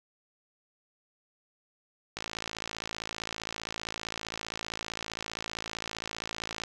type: click train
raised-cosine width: 0.2 ms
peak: -17 dBFS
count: 248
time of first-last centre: 2.17-6.637 s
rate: 55.3 Hz
effects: none